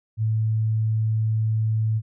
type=tone; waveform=sine; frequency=110 Hz; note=A2; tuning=in tune; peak=-19 dBFS; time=0.17-2.02 s; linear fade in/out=50 ms; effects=none